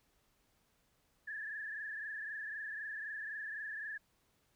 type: tone with frequency modulation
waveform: sine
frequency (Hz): 1725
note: A6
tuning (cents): -35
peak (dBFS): -40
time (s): 1.27-3.98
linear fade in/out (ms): 10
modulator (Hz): 23.9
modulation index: 2.8
effects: pink hiss -75 dBFS RMS until 4.55 s